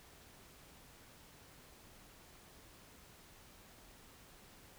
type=silence; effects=pink hiss -60 dBFS RMS until 4.78 s